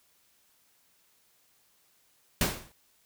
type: noise with exponential decay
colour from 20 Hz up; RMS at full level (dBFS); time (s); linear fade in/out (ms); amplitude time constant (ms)
pink; -22; 2.41-2.72; 2; 67
effects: white hiss -67 dBFS RMS until 3.05 s